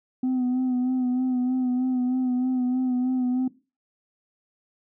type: tone with vibrato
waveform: sine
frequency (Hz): 253.2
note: B3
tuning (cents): +43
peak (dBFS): -19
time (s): 0.23-3.48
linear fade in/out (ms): 5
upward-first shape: sine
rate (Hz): 3.2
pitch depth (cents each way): 33
effects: noise-tail reverb RT60 0.3 s tail -18 dB re dry + tanh soft clip ceiling -20 dBFS